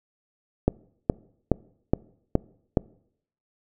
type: click train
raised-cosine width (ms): 2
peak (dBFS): -5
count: 6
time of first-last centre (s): 0.68-2.772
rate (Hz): 2.39
effects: noise-tail reverb RT60 0.7 s tail -24 dB re dry